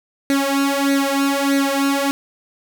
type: tone with flanger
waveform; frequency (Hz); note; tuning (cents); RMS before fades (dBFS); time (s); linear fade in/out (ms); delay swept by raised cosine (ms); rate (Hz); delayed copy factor
sawtooth; 277.2; C#4; 0; -18; 0.3-2.11; 0; 0.48 to 2.88; 1.6; +0.8
effects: none